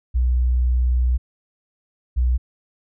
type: tone pair in turn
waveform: sine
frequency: 61.8 / 61.8 Hz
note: B1 / B1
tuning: +2 / +2 cents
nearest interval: unison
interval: 0 cents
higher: neither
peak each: -15 dBFS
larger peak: neither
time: 0.14-1.18 / 2.16-2.38 s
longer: first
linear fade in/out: 20 ms
effects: none